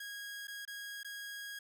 sawtooth tone with dropouts, 1643 Hz, G#6, 19 cents flat, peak -39 dBFS, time 0-1.59 s, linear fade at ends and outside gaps 5 ms, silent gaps 0.472-0.48 / 0.652-0.676 / 1.032-1.046 s, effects none

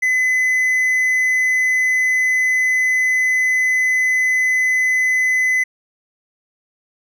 triangle tone, 2020 Hz, B6, 39 cents sharp, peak -12 dBFS, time 0.02-5.64 s, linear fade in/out 10 ms, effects none

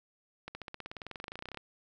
accelerating click train, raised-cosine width 0.3 ms, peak -25 dBFS, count 25, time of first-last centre 0.48-1.573 s, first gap 70 ms, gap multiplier 0.96, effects none

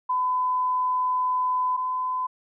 sine tone pair in turn, 1008 / 1014.4 Hz, B5 / B5, +35 / +46 cents, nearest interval unison, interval 11 cents, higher second, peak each -21 / -24 dBFS, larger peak first, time 0.09-1.77 / 1.77-2.27 s, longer first, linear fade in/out 10 ms, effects none

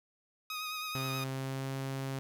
15% pulse tone with vibrato, 1250 Hz, D#6, 8 cents sharp, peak -30 dBFS, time 0.5-1.24 s, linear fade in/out 2 ms, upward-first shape sine, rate 9.4 Hz, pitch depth 27 cents each way
sawtooth tone with pitch glide, 132.7 to 134.79 Hz, C3 to C#3, +25 to -48 cents, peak -31 dBFS, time 0.95-2.19 s, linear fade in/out 0 ms, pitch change +27 cents, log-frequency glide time 1.16-1.76 s
effects none

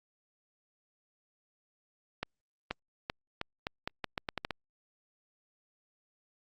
accelerating click train, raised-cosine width 0.3 ms, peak -17 dBFS, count 12, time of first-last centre 2.23-4.508 s, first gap 480 ms, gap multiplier 0.81, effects Opus 48 kbps

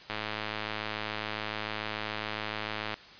click train, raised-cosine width 0.3 ms, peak -17 dBFS, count 305, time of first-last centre 0.1-2.941 s, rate 107 Hz, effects white hiss -50 dBFS RMS until 3.19 s + resampled to 11025 Hz

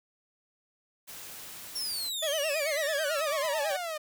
white noise, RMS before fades -44 dBFS, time 1.07-2.1 s, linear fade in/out 20 ms
sawtooth exponential sweep, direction down, 5588 to 598 Hz, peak -29 dBFS, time 1.75-3.98 s, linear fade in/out 10 ms
45% pulse tone with vibrato, 600 Hz, D5, 37 cents sharp, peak -29 dBFS, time 2.22-3.77 s, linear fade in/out 10 ms, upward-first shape sine, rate 9.1 Hz, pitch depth 130 cents each way
white noise bursts, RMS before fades -45 dBFS, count 5, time 3.18-3.72 s, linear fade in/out 0 ms, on 20 ms, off 110 ms
effects none

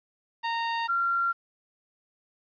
sawtooth / sine tone pair in turn, 924 / 1376.9 Hz, A#5 / F6, -16 / -25 cents, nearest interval perfect fifth, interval 691 cents, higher second, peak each -23 dBFS, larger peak neither, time 0.43-0.88 / 0.88-1.33 s, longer neither, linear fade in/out 20 ms, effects resampled to 11025 Hz + 10-bit

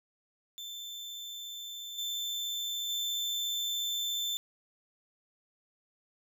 35% pulse tone with level steps, 3543 Hz, A7, 11 cents sharp, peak -38 / -31 / -29 dBFS, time 0.58-4.37 s, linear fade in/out 0 ms, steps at 1.98 / 2.89 s, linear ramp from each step 5 ms, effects none

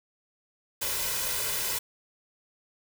white noise with comb filter, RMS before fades -30 dBFS, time 0.81-1.79 s, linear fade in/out 10 ms, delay 2 ms, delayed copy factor +0.65, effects none

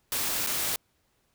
white noise with dropouts, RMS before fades -29 dBFS, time 0.12-0.76 s, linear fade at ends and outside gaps 1 ms, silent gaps 0.465-0.471 s, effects pink hiss -71 dBFS RMS until 1.34 s

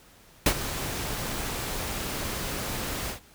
pink noise with ADSR envelope, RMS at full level -19 dBFS, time 0.46-3.2 s, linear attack 3 ms, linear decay 69 ms, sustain -13 dB, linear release 110 ms, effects pink hiss -55 dBFS RMS until 3.34 s

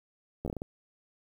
slowing click train, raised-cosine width 2 ms, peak -22 dBFS, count 7, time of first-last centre 0.45-0.619 s, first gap 12 ms, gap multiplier 1.34, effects 9-bit

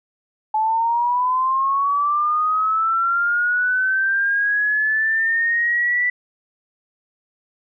sine linear sweep, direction up, 859 to 1975.5 Hz, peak -16 dBFS, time 0.54-6.1 s, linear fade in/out 5 ms, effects none

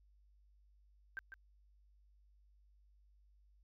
sine tone with echo, 1568 Hz, G6, in tune, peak -40 dBFS, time 1.17-1.19 s, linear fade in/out 0 ms, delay 150 ms, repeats 1, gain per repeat -8 dB, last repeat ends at 1.34 s, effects added 50 Hz sine -65 dBFS peak until 3.63 s

